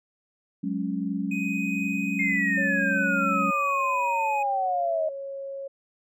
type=chord; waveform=sine; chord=F# suspended second; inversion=none; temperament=equal; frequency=185 / 207.7 / 277.2 Hz; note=F#3 / G#3 / C#4; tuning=0 / 0 / 0 cents; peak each=-30 dBFS; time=0.63-3.51 s; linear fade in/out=10 ms
type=tone with tremolo; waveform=triangle; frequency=2503 Hz; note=D#7; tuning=10 cents sharp; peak=-28 dBFS; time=1.31-4.43 s; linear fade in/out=5 ms; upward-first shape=sine; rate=0.53 Hz; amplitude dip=30%
type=exponential sweep; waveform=sine; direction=down; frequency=2139 to 620 Hz; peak=-23 dBFS; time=2.19-5.09 s; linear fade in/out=5 ms
type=tone with pitch glide; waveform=sine; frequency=555 to 548.3 Hz; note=C#5 to C#5; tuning=+2 to -19 cents; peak=-32 dBFS; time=2.57-5.68 s; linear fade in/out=10 ms; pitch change=-21 cents; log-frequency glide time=4.79-5.4 s
effects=none